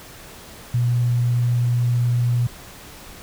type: tone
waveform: sine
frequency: 121.1 Hz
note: B2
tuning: 34 cents flat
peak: -16 dBFS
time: 0.74-2.47 s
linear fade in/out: 5 ms
effects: pink hiss -41 dBFS RMS until 3.22 s